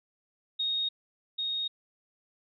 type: tone with echo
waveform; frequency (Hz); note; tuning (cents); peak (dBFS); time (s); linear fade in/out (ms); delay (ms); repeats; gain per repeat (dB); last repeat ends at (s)
sine; 3729; A#7; 0; -27; 0.59-0.89; 10; 790; 1; -2; 1.68
effects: none